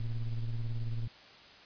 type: ring-modulated tone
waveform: triangle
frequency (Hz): 61.74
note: B1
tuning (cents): 0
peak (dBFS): -26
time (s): 0-1.08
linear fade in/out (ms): 5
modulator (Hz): 52.6
effects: white hiss -54 dBFS RMS until 1.65 s + resampled to 11025 Hz